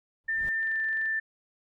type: noise with exponential growth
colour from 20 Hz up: brown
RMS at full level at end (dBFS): -36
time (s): 0.24-0.49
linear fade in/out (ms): 0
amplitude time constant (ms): 54
type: tone with pitch glide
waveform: sine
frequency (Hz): 1793 to 1774.5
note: A6 to A6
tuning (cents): +32 to +14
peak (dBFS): -26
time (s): 0.28-1.2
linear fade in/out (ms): 10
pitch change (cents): -18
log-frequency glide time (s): 0.6-0.83
type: click train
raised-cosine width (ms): 0.3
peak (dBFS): -35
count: 11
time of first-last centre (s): 0.63-1.057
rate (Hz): 23.4
effects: none